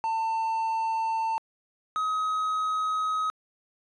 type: tone pair in turn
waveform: triangle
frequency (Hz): 896 / 1267.1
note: A5 / D#6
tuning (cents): +31 / +31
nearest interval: tritone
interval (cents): 600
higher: second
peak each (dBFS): -23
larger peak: neither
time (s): 0.04-1.38 / 1.96-3.3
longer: neither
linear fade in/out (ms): 0
effects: resampled to 22050 Hz